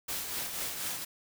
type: noise with tremolo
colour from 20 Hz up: white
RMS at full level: -34 dBFS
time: 0.08-1.05 s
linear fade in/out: 10 ms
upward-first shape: triangle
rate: 4.1 Hz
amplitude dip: 50%
effects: none